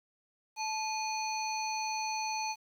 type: harmonic tone with a mistuned harmonic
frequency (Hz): 870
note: A5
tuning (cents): -20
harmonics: 1 / 3 / 5 / 7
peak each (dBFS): -34 / -39 / -41 / -42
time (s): 0.56-2.56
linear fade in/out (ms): 50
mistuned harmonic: 3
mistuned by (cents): -97
effects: 10-bit